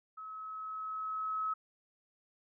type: tone with level ramp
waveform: sine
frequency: 1286 Hz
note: E6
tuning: 43 cents flat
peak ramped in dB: -43 to -31 dBFS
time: 0.17-1.54 s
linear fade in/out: 10 ms
effects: none